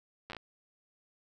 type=slowing click train; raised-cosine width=0.3 ms; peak=-26 dBFS; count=6; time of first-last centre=0.3-0.367 s; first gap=9 ms; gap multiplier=1.2; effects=none